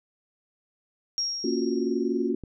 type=tone with exponential decay; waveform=sine; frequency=5588 Hz; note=F8; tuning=in tune; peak=-23 dBFS; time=1.18-2.29 s; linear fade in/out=0 ms; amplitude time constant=240 ms
type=chord; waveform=sine; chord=Gb major seventh; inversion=first; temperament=equal; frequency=233.1 / 277.2 / 349.2 / 370 Hz; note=Bb3 / Db4 / F4 / Gb4; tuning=0 / 0 / 0 / 0 cents; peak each=-29 dBFS; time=1.44-2.35 s; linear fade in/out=5 ms
type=click; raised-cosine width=3 ms; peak=-26 dBFS; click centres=2.437 s
effects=none